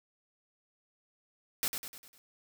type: noise with echo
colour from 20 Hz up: white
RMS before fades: -31 dBFS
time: 1.63-1.68 s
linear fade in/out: 0 ms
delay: 100 ms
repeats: 5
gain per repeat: -6 dB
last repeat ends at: 2.18 s
effects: none